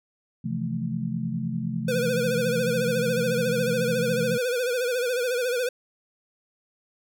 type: chord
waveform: sine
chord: F major seventh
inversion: second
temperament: equal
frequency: 130.81 / 164.81 / 174.61 / 220 Hz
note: C3 / E3 / F3 / A3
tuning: 0 / 0 / 0 / 0 cents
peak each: -32 / -32 / -32 / -30 dBFS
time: 0.44-4.38 s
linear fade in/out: 10 ms
type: tone with vibrato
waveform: square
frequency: 493.9 Hz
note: B4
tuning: in tune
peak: -24 dBFS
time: 1.88-5.69 s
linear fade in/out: 5 ms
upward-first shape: sine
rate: 14 Hz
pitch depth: 78 cents each way
effects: none